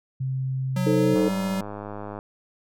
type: tone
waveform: sine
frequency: 131.7 Hz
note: C3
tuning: 12 cents sharp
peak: -24 dBFS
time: 0.2-1.15 s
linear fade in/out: 10 ms
type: tone with pitch glide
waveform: square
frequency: 182.9 to 191.33 Hz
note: F#3 to G3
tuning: -20 to -42 cents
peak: -25 dBFS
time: 0.76-1.61 s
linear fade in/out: 5 ms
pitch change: +78 cents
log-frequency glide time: 0.92-1.29 s
type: chord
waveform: sine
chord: A diminished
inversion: second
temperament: equal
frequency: 311.1 / 440 / 523.3 Hz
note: Eb4 / A4 / C5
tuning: 0 / 0 / 0 cents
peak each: -22 / -23 / -27 dBFS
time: 0.86-1.29 s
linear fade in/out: 10 ms
type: click train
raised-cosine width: 1 ms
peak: -21 dBFS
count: 107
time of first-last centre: 1.16-2.189 s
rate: 103 Hz
effects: none